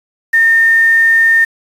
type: tone with quantisation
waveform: sine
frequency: 1819 Hz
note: A#6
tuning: 43 cents flat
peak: -6 dBFS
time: 0.33-1.45 s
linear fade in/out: 10 ms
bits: 5
effects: resampled to 32000 Hz